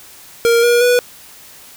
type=tone with pitch steps; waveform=square; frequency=466.6 / 478.1 / 489.8 Hz; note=A#4 / A#4 / B4; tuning=+2 / +44 / -14 cents; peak=-10 dBFS; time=0.45-0.99 s; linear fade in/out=0 ms; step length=180 ms; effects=white hiss -40 dBFS RMS until 1.76 s